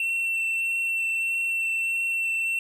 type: tone with vibrato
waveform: triangle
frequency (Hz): 2700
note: E7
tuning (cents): +41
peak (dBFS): -22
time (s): 0-2.59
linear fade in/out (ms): 2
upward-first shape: triangle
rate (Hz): 1.6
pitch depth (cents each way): 11
effects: none